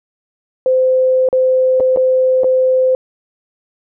sine tone with dropouts, 516 Hz, C5, 24 cents flat, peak -9 dBFS, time 0.66-2.95 s, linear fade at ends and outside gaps 1 ms, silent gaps 1.288-1.328 / 1.8-1.805 / 1.962-1.972 / 2.435-2.443 s, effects none

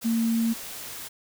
sine tone in noise, 228.6 Hz, A#3, 34 cents flat, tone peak -21 dBFS, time 0.04-0.54 s, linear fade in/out 20 ms, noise white, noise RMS -38 dBFS, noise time 0.01-1.09 s, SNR +14 dB, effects none

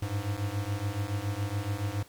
square beating tone pair, 98 / 105.1 Hz, G2 / G#2, 0 / +21 cents, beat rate 7.1 Hz, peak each -34 / -33 dBFS, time 0.02-2.03 s, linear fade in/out 5 ms, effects pink hiss -56 dBFS RMS until 2.08 s

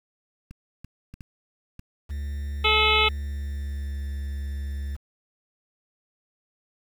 clicks, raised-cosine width 5 ms, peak -29 dBFS, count 5, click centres 0.51 / 0.846 / 1.14 / 1.208 / 1.794 s
triangle tone with pitch glide, 71.5 to 70.03 Hz, D2 to C#2, -46 to +18 cents, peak -26 dBFS, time 2.09-4.97 s, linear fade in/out 20 ms, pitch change -36 cents, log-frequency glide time 3.08-3.97 s
harmonic tone, 431.2 Hz, A4, 35 cents flat, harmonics 1 / 2 / 3 / 5 / 6 / 7 / 8 / 9, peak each -27 / -28 / -25 / -25 / -24 / -26 / -26 / -29 dBFS, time 2.64-3.09 s, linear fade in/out 10 ms
effects 8-bit

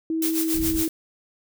sine tone, 322.7 Hz, E4, 37 cents flat, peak -22 dBFS, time 0.1-0.88 s, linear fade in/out 2 ms
blue noise with tremolo, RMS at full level -25 dBFS, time 0.22-0.89 s, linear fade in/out 2 ms, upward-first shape sine, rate 7.2 Hz, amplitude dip 75%
pink low-pass noise, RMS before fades -31 dBFS, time 0.53-0.84 s, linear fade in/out 50 ms, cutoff 130 Hz, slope 12 dB/octave
effects none

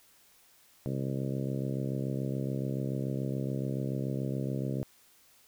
harmonic tone, 67 Hz, C2, 42 cents sharp, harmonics 2 / 3 / 4 / 5 / 6 / 7 / 8 / 9, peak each -33 / -37 / -39 / -41 / -43 / -44 / -45 / -46 dBFS, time 0.86-4.83 s, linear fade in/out 0 ms, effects white hiss -62 dBFS RMS until 5.47 s

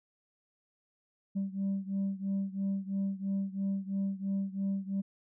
sine beating tone pair, 194.5 / 197.5 Hz, G3 / G3, -13 / +13 cents, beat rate 3 Hz, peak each -31 / -33 dBFS, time 1.35-5.02 s, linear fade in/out 20 ms, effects tanh soft clip ceiling -27 dBFS

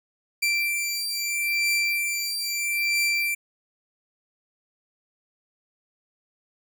sawtooth beating tone pair, 2349 / 2349.77 Hz, D7 / D7, 0 / 0 cents, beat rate 0.77 Hz, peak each -23 dBFS, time 0.42-3.35 s, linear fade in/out 10 ms, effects none

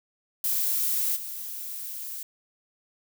violet noise with level steps, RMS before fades -26 / -36 dBFS, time 0.44-2.23 s, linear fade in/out 2 ms, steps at 1.15 s, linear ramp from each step 20 ms, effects none

